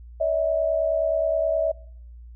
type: tone pair together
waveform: sine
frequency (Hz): 574 / 643.5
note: D5 / E5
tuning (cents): -40 / -42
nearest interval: major second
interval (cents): 198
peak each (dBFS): -25 / -21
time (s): 0.2-1.72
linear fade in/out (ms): 10
effects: noise-tail reverb RT60 0.6 s tail -22 dB re dry + added 59 Hz sine -40 dBFS peak until 2.35 s